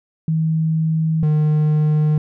sine / triangle tone pair in turn, 159.7 / 152.34 Hz, D#3 / D#3, +45 / -36 cents, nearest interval minor second, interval 81 cents, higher first, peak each -15 / -11 dBFS, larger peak second, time 0.28-1.23 / 1.23-2.18 s, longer neither, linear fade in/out 2 ms, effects none

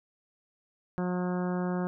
harmonic tone, 180 Hz, F#3, 47 cents flat, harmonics 1 / 2 / 3 / 4 / 5 / 6 / 7 / 8 / 9, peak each -29 / -35 / -39 / -41 / -43 / -45 / -46 / -47 / -48 dBFS, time 0.98-1.87 s, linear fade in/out 0 ms, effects none

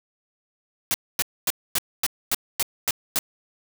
white noise bursts, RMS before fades -22 dBFS, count 9, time 0.91-3.189 s, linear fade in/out 0 ms, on 31 ms, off 250 ms, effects none

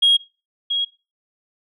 sine tone pair in turn, 3276 / 3295 Hz, G#7 / G#7, -24 / -14 cents, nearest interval unison, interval 10 cents, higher second, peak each -10 / -18 dBFS, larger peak first, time 0.02-0.17 / 0.7-0.85 s, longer neither, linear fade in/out 10 ms, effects noise-tail reverb RT60 0.3 s tail -21 dB re dry + tanh soft clip ceiling -8 dBFS

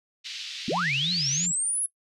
pink band-pass noise, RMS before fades -37 dBFS, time 0.24-1.47 s, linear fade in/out 20 ms, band 2700 to 4900 Hz, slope 24 dB/octave
sine linear sweep, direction up, 164.4 to 10820 Hz, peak -24 dBFS, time 0.68-1.86 s, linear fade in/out 2 ms
sine tone with vibrato, 156 Hz, D#3, 5 cents sharp, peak -31 dBFS, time 0.71-1.52 s, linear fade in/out 10 ms, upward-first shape sine, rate 3 Hz, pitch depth 240 cents each way
effects noise-tail reverb RT60 0.1 s tail -21 dB re dry

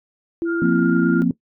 sine tone, 336.1 Hz, E4, 34 cents sharp, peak -19 dBFS, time 0.42-1.22 s, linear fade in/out 0 ms
sine tone with vibrato, 1407 Hz, F6, 12 cents sharp, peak -25 dBFS, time 0.45-1.24 s, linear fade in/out 50 ms, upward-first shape triangle, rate 15 Hz, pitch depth 20 cents each way
sine chord, F suspended fourth, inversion none, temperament equal with one note detuned, 174.61 / 232.4 / 261.6 Hz, F3 / Bb3 / C4, 0 / -5 / 0 cents, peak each -19 dBFS, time 0.62-1.31 s, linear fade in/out 2 ms
effects noise-tail reverb RT60 0.1 s tail -18 dB re dry + tanh soft clip ceiling -2 dBFS

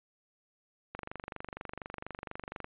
click train, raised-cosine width 0.5 ms, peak -24 dBFS, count 42, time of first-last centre 0.95-2.644 s, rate 24.2 Hz, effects resampled to 8000 Hz

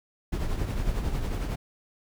brown noise with tremolo, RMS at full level -26 dBFS, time 0.32-1.56 s, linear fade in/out 10 ms, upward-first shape triangle, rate 11 Hz, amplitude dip 55%, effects none

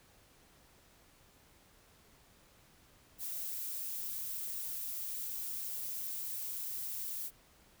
violet noise, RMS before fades -40 dBFS, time 3.18-7.31 s, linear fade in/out 50 ms, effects pink hiss -64 dBFS RMS until 7.8 s

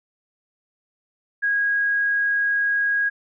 sine tone, 1644 Hz, G#6, 18 cents flat, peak -18 dBFS, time 1.42-3.1 s, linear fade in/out 20 ms, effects none

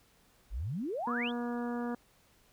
sine exponential sweep, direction up, 43.45 to 3648 Hz, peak -33 dBFS, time 0.5-1.32 s, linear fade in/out 50 ms
harmonic tone, 239.9 Hz, A#3, 50 cents sharp, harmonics 1 / 2 / 3 / 4 / 5 / 6 / 7, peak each -34 / -40 / -44 / -46 / -48 / -50 / -51 dBFS, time 1.07-1.95 s, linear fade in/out 5 ms
effects pink hiss -66 dBFS RMS until 2.52 s

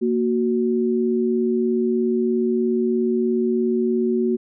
sine tone pair together, 233.1 / 370 Hz, A#3 / F#4, 0 / 0 cents, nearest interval minor sixth, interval 800 cents, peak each -20 dBFS, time 0.01-4.37 s, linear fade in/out 20 ms, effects none

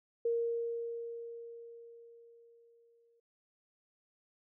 sine tone with exponential decay, 466.2 Hz, A#4, in tune, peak -28 dBFS, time 0.25-3.2 s, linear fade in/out 5 ms, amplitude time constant 640 ms, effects none

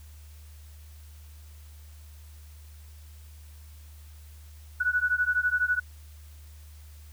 sine beating tone pair, 1470 / 1482 Hz, F#6 / F#6, -12 / +2 cents, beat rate 12 Hz, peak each -26 dBFS, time 4.8-5.8 s, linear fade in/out 10 ms, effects added 75 Hz sine -45 dBFS peak until 7.12 s + white hiss -58 dBFS RMS until 7.12 s

